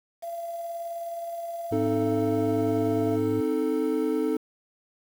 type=tone with tremolo; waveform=sine; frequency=679 Hz; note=F5; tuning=49 cents flat; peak=-30 dBFS; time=0.22-3.17 s; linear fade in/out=20 ms; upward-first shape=sine; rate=19 Hz; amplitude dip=30%
type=tone with vibrato; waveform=triangle; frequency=107.2 Hz; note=A2; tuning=45 cents flat; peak=-29 dBFS; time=1.71-3.41 s; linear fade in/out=10 ms; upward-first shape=triangle; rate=9.9 Hz; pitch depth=15 cents each way
type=chord; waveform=triangle; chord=A diminished; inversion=first; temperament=equal; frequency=261.6 / 311.1 / 440 Hz; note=C4 / Eb4 / A4; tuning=0 / 0 / 0 cents; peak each=-27 / -25 / -25 dBFS; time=1.72-4.37 s; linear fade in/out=5 ms
effects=8-bit